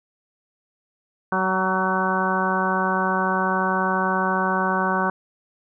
harmonic tone with a mistuned harmonic, 188.1 Hz, F#3, 29 cents sharp, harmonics 1 / 2 / 3 / 4 / 5 / 6 / 7 / 8, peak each -26 / -29 / -30 / -28 / -26 / -26 / -32 / -26 dBFS, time 1.32-5.1 s, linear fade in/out 2 ms, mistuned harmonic 5, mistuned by -17 cents, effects none

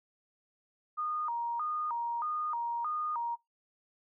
sine tone with vibrato, 1074 Hz, C6, 45 cents sharp, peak -31 dBFS, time 0.97-3.36 s, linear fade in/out 20 ms, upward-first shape square, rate 1.6 Hz, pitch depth 230 cents each way, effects noise-tail reverb RT60 0.2 s tail -24 dB re dry

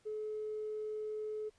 triangle tone with tanh clipping, 428.6 Hz, A4, 45 cents flat, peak -37 dBFS, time 0.05-1.5 s, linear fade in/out 20 ms, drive 4 dB, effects pink hiss -71 dBFS RMS until 1.58 s + resampled to 22050 Hz

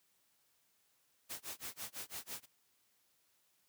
white noise with tremolo, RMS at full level -43 dBFS, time 1.29-2.46 s, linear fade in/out 20 ms, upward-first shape sine, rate 6 Hz, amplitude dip 100%, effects white hiss -75 dBFS RMS until 3.68 s + high-pass 60 Hz 12 dB/octave

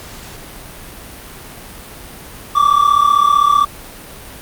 triangle tone pair together, 1144 / 1179.6 Hz, D6 / D6, -46 / +7 cents, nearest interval minor second, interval 53 cents, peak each -10 dBFS, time 2.55-3.65 s, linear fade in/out 10 ms, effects pink hiss -34 dBFS RMS until 4.41 s + Opus 48 kbps

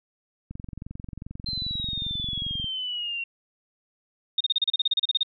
click train, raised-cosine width 5 ms, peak -24 dBFS, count 49, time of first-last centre 0.51-2.643 s, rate 22.5 Hz
sine exponential sweep, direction down, 4146 to 2733 Hz, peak -28 dBFS, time 1.46-3.24 s, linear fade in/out 5 ms
sine tone bursts, 3691 Hz, A#7, 18 cents flat, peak -19 dBFS, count 15, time 4.38-5.232 s, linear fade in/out 5 ms, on 26 ms, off 33 ms
effects none

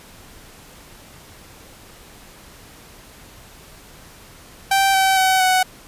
sawtooth tone with pitch steps, 780 / 767.9 / 756 / 744.3 Hz, G5 / G5 / F#5 / F#5, -9 / -36 / +37 / +10 cents, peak -10 dBFS, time 4.71-5.63 s, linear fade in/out 5 ms, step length 230 ms, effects pink hiss -44 dBFS RMS until 5.87 s + resampled to 32000 Hz

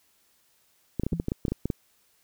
clicks, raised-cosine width 3 ms, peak -14 dBFS, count 12, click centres 0.997 / 1.035 / 1.066 / 1.131 / 1.199 / 1.284 / 1.319 / 1.452 / 1.482 / 1.52 / 1.656 / 1.702 s
sine tone with exponential decay, 169.1 Hz, E3, 44 cents sharp, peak -21 dBFS, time 1.12-1.25 s, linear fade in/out 5 ms, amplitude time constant 27 ms
effects white hiss -66 dBFS RMS until 2.23 s

